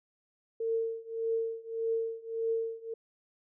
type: tone with tremolo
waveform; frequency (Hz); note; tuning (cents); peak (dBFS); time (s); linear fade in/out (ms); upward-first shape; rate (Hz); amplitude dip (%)
sine; 453.6; A#4; -47; -26; 0.6-2.94; 5; triangle; 1.7; 95
effects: none